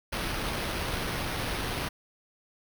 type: noise with sample-and-hold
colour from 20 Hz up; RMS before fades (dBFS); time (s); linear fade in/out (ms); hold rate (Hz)
pink; -32; 0.12-1.89; 10; 7350
effects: none